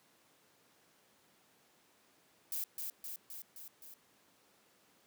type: noise with echo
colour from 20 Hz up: violet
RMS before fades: -38 dBFS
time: 2.52-2.64 s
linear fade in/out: 2 ms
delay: 260 ms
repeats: 5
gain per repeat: -3 dB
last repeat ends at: 3.94 s
effects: pink hiss -68 dBFS RMS until 5.06 s + high-pass 200 Hz 12 dB/octave